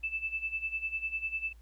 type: tone with tremolo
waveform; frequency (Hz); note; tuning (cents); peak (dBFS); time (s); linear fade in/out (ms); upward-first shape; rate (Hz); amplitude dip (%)
sine; 2637; E7; 0; -29; 0.03-1.53; 10; sine; 10; 80
effects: added 56 Hz sine -51 dBFS peak until 1.61 s + pink hiss -69 dBFS RMS until 1.61 s